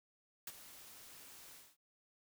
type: noise with ADSR envelope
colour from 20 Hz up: white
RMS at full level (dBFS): -43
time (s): 0.47-1.77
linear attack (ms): 4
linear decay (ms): 35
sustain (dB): -13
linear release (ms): 230
effects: none